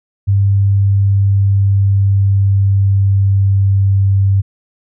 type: tone with pitch glide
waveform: sine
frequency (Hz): 99.2 to 97.89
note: G2 to G2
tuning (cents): +21 to -2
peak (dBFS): -8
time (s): 0.27-4.42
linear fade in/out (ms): 20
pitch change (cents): -23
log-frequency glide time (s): 0.67-4.08
effects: none